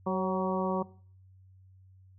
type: harmonic tone with a mistuned harmonic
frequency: 188.2 Hz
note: F#3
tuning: 30 cents sharp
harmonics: 1 / 2 / 3 / 4 / 5 / 6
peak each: -31 / -34 / -34 / -39 / -35 / -37 dBFS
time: 0.06-0.83 s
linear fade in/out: 10 ms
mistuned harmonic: 3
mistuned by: -33 cents
effects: noise-tail reverb RT60 0.5 s tail -20 dB re dry + added 94 Hz sine -54 dBFS peak until 2.18 s